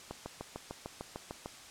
click train, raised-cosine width 1 ms, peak -25 dBFS, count 10, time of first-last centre 0.11-1.459 s, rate 6.67 Hz, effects white hiss -51 dBFS RMS until 1.7 s + low-pass 8000 Hz 12 dB/octave

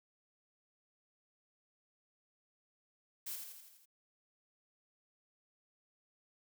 blue noise with echo, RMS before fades -42 dBFS, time 3.26-3.36 s, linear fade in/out 10 ms, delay 83 ms, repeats 6, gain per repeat -4 dB, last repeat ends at 3.858 s, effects none

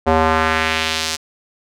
square tone with band-pass filter sweep, 79.9 Hz, D#2, 47 cents sharp, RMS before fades -17 dBFS, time 0.06-1.17 s, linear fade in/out 20 ms, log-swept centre 680 to 5800 Hz, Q 1.2, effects none

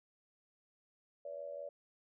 sine tone with amplitude modulation, 572 Hz, D5, 46 cents flat, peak -38 dBFS, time 1.25-1.69 s, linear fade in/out 5 ms, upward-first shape sine, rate 85 Hz, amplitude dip 80%, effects none

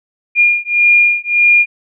sine beating tone pair, 2416 / 2417.7 Hz, D7 / D7, +48 / +50 cents, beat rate 1.7 Hz, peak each -11 dBFS, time 0.35-1.66 s, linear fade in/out 50 ms, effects none

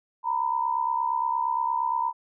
sine tone pair together, 923 / 991.6 Hz, A#5 / B5, -17 / +7 cents, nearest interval minor second, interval 124 cents, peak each -26 dBFS, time 0.23-2.13 s, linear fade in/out 50 ms, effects none

